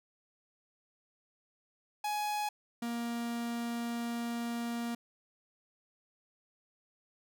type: tone pair in turn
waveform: 45% pulse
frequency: 838 / 235.2 Hz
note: G#5 / A#3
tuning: +15 / +16 cents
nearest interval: octave + minor seventh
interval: 2199 cents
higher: first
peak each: -32 / -34 dBFS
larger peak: first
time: 2.04-2.49 / 2.82-4.95 s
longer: second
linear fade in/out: 5 ms
effects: none